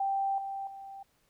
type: tone with level steps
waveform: sine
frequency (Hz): 784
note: G5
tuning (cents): 0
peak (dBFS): -27 / -34 / -42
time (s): 0-1.03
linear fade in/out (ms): 5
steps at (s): 0.38 / 0.67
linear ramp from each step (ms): 2
effects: pink hiss -71 dBFS RMS until 1.29 s